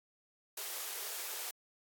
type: high-pass noise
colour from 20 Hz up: white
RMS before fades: -41 dBFS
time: 0.57-1.51 s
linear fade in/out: 5 ms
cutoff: 360 Hz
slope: 96 dB/octave
effects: AAC 64 kbps